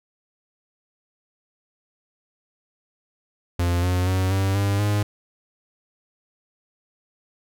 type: tone with pitch steps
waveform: 45% pulse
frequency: 87.3 / 90.33 / 93.46 / 96.7 / 100.05 / 103.52 Hz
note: F2 / F#2 / F#2 / G2 / G2 / G#2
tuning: 0 / -41 / +18 / -23 / +36 / -5 cents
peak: -19 dBFS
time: 3.59-5.03 s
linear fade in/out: 5 ms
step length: 240 ms
effects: none